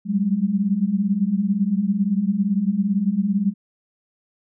sine tone cluster, 189.1 / 196.7 / 206.9 Hz, F#3 / G3 / G#3, +38 / +6 / -6 cents, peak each -22 / -28 / -20 dBFS, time 0.05-3.54 s, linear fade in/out 50 ms, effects none

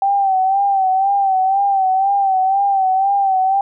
sine tone with vibrato, 776 Hz, G5, 18 cents flat, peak -12 dBFS, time 0.02-3.61 s, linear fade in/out 2 ms, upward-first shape sine, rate 2 Hz, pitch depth 57 cents each way, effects none

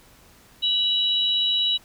sine tone pair together, 2960 / 3876 Hz, F#7 / B7, 0 / -33 cents, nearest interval perfect fourth, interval 467 cents, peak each -23 / -21 dBFS, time 0.62-1.78 s, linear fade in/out 20 ms, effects pink hiss -53 dBFS RMS until 1.84 s

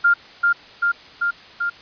sine tone with echo, 1400 Hz, F6, 4 cents sharp, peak -11 dBFS, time 0.04-0.14 s, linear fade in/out 10 ms, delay 390 ms, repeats 4, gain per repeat -2 dB, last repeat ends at 1.7 s, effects white hiss -43 dBFS RMS until 1.81 s + resampled to 11025 Hz

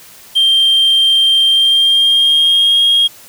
triangle tone with pitch glide, 3168 to 3259 Hz, G7 to G#7, +18 to -33 cents, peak -5 dBFS, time 0.35-3.08 s, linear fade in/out 20 ms, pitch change +49 cents, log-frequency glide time 1.47-2.82 s, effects tanh soft clip ceiling -3 dBFS + white hiss -39 dBFS RMS until 3.28 s

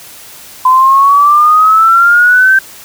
sine exponential sweep, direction up, 1015 to 1568 Hz, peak -3 dBFS, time 0.65-2.59 s, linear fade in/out 5 ms, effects white hiss -33 dBFS RMS until 2.84 s

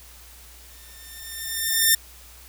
5% pulse tone with exponential growth, 1804 Hz, A6, 43 cents sharp, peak -3 dBFS, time 0.7-1.95 s, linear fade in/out 5 ms, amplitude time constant 270 ms, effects added 60 Hz sine -48 dBFS peak until 2.48 s + white hiss -48 dBFS RMS until 2.48 s

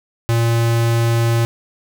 square tone, 116.1 Hz, A#2, 7 cents flat, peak -14 dBFS, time 0.29-1.45 s, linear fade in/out 0 ms, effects none

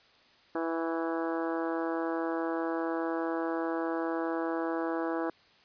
harmonic tone with a mistuned harmonic, 164.81 Hz, E3, in tune, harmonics 2 / 3 / 4 / 5 / 6 / 7 / 8 / 9 / 10, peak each -32 / -36 / -38 / -40 / -42 / -43 / -44 / -45 / -46 dBFS, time 0.55-5.3 s, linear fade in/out 2 ms, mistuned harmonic 7, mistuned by -29 cents, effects white hiss -61 dBFS RMS until 5.64 s + resampled to 11025 Hz

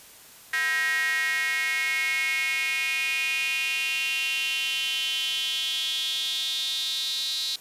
square tone with high-pass filter sweep, 145.1 Hz, D3, 21 cents flat, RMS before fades -27 dBFS, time 0.53-7.56 s, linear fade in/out 5 ms, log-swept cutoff 1800 to 4000 Hz, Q 7.2, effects white hiss -49 dBFS RMS until 7.6 s + resampled to 32000 Hz

